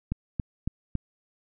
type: click train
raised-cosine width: 5 ms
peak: -15 dBFS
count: 4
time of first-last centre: 0.12-0.953 s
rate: 3.6 Hz
effects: none